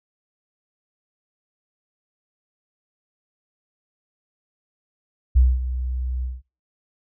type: tone with ADSR envelope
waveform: sine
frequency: 63 Hz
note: B1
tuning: 35 cents sharp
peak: -10 dBFS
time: 5.35-6.42 s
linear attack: 17 ms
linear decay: 220 ms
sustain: -13 dB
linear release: 190 ms
effects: noise-tail reverb RT60 0.3 s tail -21 dB re dry